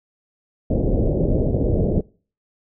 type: low-pass noise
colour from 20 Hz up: pink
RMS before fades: -19 dBFS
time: 0.7-2.01 s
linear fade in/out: 5 ms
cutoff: 600 Hz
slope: 48 dB/octave
effects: noise-tail reverb RT60 0.4 s tail -23 dB re dry